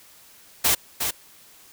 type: noise with echo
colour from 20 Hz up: white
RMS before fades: -19 dBFS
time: 0.64-0.75 s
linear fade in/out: 10 ms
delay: 360 ms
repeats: 1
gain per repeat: -6 dB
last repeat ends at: 1.11 s
effects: white hiss -51 dBFS RMS until 1.72 s